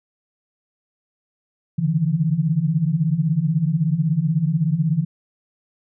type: tone cluster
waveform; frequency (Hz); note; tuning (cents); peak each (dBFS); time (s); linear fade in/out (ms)
sine; 138.8 / 150 / 166.2; C#3 / D3 / E3; +3 / +37 / +15; -27 / -21 / -19; 1.78-5.05; 10
effects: none